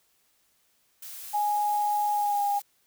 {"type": "noise", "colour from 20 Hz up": "blue", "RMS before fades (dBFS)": -41, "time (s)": [1.02, 2.62], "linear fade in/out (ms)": 5}
{"type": "tone with pitch glide", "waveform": "sine", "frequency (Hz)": [830.6, 812.6], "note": ["G#5", "G#5"], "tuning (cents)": [0, -38], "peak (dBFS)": -23, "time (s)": [1.33, 2.6], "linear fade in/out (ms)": 20, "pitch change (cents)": -38, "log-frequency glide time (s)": [2.13, 2.43]}
{"effects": ["white hiss -68 dBFS RMS until 2.86 s"]}